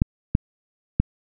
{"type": "clicks", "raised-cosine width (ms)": 5, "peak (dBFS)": -4, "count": 3, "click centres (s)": [0.019, 0.351, 1], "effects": []}